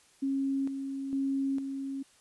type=tone with tremolo; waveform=sine; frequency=272.3 Hz; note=C#4; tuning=31 cents flat; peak=-27 dBFS; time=0.22-2.03 s; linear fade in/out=10 ms; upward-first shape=square; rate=1.1 Hz; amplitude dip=50%; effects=white hiss -62 dBFS RMS until 2.2 s + resampled to 24000 Hz